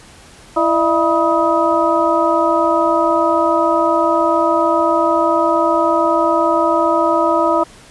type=tone cluster; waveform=sine; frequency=332.9 / 606 / 666 / 972 / 1260 Hz; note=E4 / D#5 / E5 / B5 / D#6; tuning=+17 / -46 / +18 / -28 / +21 cents; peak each=-18 dBFS; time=0.56-7.64 s; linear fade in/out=10 ms; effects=pink hiss -42 dBFS RMS until 7.9 s + resampled to 24000 Hz